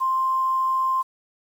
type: tone with quantisation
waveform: sine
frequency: 1049 Hz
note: C6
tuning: 4 cents sharp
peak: -19 dBFS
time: 0-1.03 s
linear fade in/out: 20 ms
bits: 8
effects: none